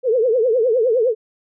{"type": "tone with vibrato", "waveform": "sine", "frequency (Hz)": 474.9, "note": "A#4", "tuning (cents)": 32, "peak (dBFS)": -13, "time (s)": [0.03, 1.15], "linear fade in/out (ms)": 50, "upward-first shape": "triangle", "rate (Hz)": 9.8, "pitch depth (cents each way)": 210, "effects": []}